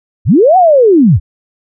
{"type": "linear two-way sweep", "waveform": "sine", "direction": "up then down", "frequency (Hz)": [60.6, 766, 60.6], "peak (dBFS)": -3, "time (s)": [0.25, 1.2], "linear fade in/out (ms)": 50, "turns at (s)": 0.57, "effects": []}